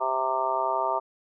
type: harmonic tone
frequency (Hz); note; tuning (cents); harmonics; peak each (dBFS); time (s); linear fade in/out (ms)
131.4; C3; +8; 3 / 4 / 5 / 6 / 7 / 8 / 9; -35 / -37 / -29 / -37 / -27 / -37 / -30; 0-1; 20
effects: none